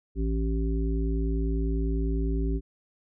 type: harmonic tone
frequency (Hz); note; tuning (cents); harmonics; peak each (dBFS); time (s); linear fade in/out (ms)
55; A1; 0; 1 / 3 / 5 / 7; -25 / -34 / -33 / -35; 0.15-2.61; 50
effects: none